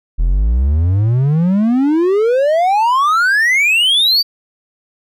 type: exponential sweep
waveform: triangle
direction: up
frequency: 39.15 to 4699 Hz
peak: -8 dBFS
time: 0.18-4.23 s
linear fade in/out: 20 ms
effects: none